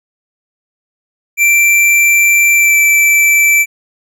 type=tone with pitch glide; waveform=square; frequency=2349 to 2327 Hz; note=D7 to D7; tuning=0 to -17 cents; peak=-7 dBFS; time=1.37-3.66 s; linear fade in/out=50 ms; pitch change=-17 cents; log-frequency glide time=2.55-2.77 s; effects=none